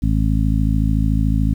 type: harmonic tone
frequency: 53.7 Hz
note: A1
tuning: 41 cents flat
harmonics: 1 / 2 / 3 / 4 / 5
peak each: -17 / -20 / -22 / -23 / -24 dBFS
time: 0.02-1.54 s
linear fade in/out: 10 ms
effects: 8-bit